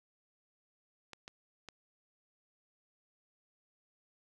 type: clicks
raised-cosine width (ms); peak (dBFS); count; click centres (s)
0.2; -29; 3; 1.133 / 1.279 / 1.687
effects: none